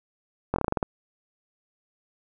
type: slowing click train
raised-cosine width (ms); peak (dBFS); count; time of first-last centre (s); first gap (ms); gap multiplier
1; -10; 9; 0.54-0.828; 21; 1.15
effects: none